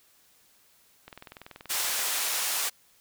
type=click train; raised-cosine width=0.3 ms; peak=-27 dBFS; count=20; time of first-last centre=1.08-1.993 s; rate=20.8 Hz
type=band-pass noise; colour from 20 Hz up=white; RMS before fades=-29 dBFS; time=1.69-2.7 s; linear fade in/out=20 ms; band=600 to 14000 Hz; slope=12 dB/octave
effects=white hiss -62 dBFS RMS until 3 s